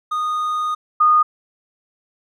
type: tone pair in turn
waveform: triangle / sine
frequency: 1234 / 1229.1 Hz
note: D#6 / D#6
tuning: -15 / -22 cents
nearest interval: unison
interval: 7 cents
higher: first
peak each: -17 / -10 dBFS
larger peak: second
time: 0.11-0.75 / 1-1.23 s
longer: first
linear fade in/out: 10 ms
effects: none